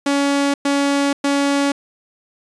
sawtooth tone bursts, 281.5 Hz, C#4, 27 cents sharp, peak -11 dBFS, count 3, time 0.06-1.72 s, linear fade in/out 5 ms, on 480 ms, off 110 ms, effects resampled to 22050 Hz

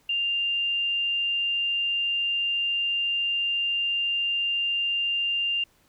sine tone, 2794 Hz, F7, in tune, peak -23 dBFS, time 0.09-5.64 s, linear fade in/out 5 ms, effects pink hiss -63 dBFS RMS until 5.88 s

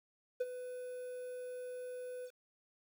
triangle tone with ADSR envelope, 499.8 Hz, B4, 21 cents sharp, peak -28 dBFS, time 0.4-2.31 s, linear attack 10 ms, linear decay 34 ms, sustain -12 dB, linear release 66 ms, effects 10-bit

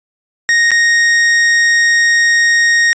45% pulse tone with dropouts, 1864.7 Hz, A#6, in tune, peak -8 dBFS, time 0.49-2.93 s, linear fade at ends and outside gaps 0 ms, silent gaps 0.707-0.716 s, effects resampled to 16000 Hz

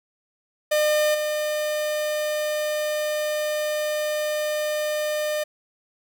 45% pulse tone with level steps, 605 Hz, D#5, 49 cents flat, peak -18 / -23 dBFS, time 0.71-5.44 s, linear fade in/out 10 ms, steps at 1.14 s, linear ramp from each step 10 ms, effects none

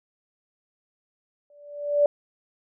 sine tone with exponential growth, 582 Hz, D5, 16 cents flat, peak -13 dBFS, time 1.5-2.06 s, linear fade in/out 2 ms, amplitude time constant 120 ms, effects none

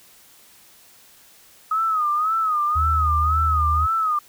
sine tone with vibrato, 1257 Hz, D#6, 17 cents sharp, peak -18 dBFS, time 1.71-4.19 s, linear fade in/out 5 ms, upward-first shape sine, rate 1.9 Hz, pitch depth 100 cents each way
sine tone with pitch glide, 77.78 to 78.28 Hz, D#2 to D#2, 0 to +11 cents, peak -20 dBFS, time 2.75-3.87 s, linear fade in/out 20 ms, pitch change +11 cents, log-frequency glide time 2.89-3.04 s
effects white hiss -51 dBFS RMS until 4.28 s

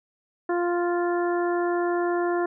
harmonic tone, 349.2 Hz, F4, in tune, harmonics 1 / 2 / 3 / 4 / 5, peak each -23 / -29 / -33 / -35 / -37 dBFS, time 0.49-2.46 s, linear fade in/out 5 ms, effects none

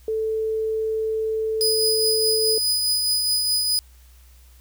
sine tone, 440 Hz, A4, in tune, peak -21 dBFS, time 0.08-2.58 s, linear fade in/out 2 ms
sawtooth tone with tremolo, 4978 Hz, D#8, in tune, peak -15 dBFS, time 1.61-3.79 s, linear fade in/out 0 ms, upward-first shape triangle, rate 4.8 Hz, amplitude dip 35%
effects added 62 Hz sine -47 dBFS peak until 4.6 s + white hiss -57 dBFS RMS until 4.6 s

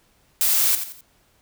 blue noise with echo, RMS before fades -19 dBFS, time 0.41-0.75 s, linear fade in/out 0 ms, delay 86 ms, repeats 3, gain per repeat -9 dB, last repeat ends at 1.008 s, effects pink hiss -61 dBFS RMS until 1.41 s

